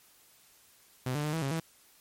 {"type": "tone with pitch steps", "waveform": "sawtooth", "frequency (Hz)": [127.8, 147.9, 151.3, 162.5, 136.6, 163.1], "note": ["C3", "D3", "D#3", "E3", "C#3", "E3"], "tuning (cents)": [-40, 13, -48, -24, -25, -18], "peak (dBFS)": -26, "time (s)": [1.06, 1.6], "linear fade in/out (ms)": 5, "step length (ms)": 90, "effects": ["white hiss -61 dBFS RMS until 2 s", "MP3 64 kbps"]}